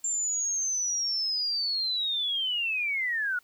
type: linear sweep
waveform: sine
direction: down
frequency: 7340 to 1416 Hz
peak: -26 dBFS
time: 0.04-3.39 s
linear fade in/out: 5 ms
effects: white hiss -63 dBFS RMS until 3.43 s